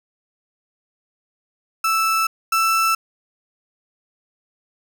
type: tone pair in turn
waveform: 35% pulse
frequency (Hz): 1318.5 / 1326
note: E6 / E6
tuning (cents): 0 / +10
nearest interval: unison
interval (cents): 10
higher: second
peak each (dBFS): -15 / -14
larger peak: second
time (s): 1.84-2.27 / 2.52-2.95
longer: neither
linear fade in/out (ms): 5
effects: none